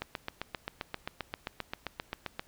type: click train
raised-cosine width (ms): 0.3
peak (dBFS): -18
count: 19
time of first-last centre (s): 0.02-2.395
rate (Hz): 7.58
effects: pink hiss -62 dBFS RMS until 2.47 s